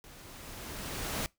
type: noise with level ramp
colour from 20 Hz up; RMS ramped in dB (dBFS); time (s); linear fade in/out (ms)
pink; -53 to -33; 0.04-1.26; 0
effects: noise-tail reverb RT60 0.2 s tail -23 dB re dry